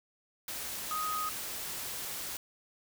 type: tone in noise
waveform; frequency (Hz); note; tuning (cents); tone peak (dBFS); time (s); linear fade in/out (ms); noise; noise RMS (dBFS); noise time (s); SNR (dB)
sine; 1251; D#6; +9; -32; 0.91-1.29; 2; white; -39; 0.48-2.37; +4
effects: none